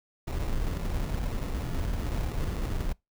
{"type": "noise with sample-and-hold", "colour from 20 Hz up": "brown", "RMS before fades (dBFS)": -30, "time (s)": [0.27, 2.93], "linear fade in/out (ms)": 10, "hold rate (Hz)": 1575, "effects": ["noise-tail reverb RT60 0.2 s tail -25 dB re dry"]}